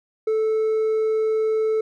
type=tone with hard clipping; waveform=sine; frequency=438.1 Hz; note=A4; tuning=7 cents flat; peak=-19 dBFS; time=0.27-1.81 s; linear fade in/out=5 ms; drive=2 dB; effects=none